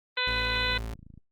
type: harmonic tone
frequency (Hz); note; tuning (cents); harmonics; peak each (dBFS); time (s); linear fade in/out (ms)
501; B4; +25; 1 / 2 / 3 / 4 / 5 / 6 / 7 / 8; -38 / -35 / -32 / -33 / -33 / -38 / -34 / -33; 0.17-0.78; 5
type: tone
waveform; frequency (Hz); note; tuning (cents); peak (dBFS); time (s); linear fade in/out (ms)
35% pulse; 56.2; A1; +37; -31; 0.27-0.94; 5
type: click train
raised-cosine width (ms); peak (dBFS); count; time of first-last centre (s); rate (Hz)
5; -36; 15; 0.66-1.177; 27.1
effects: Opus 24 kbps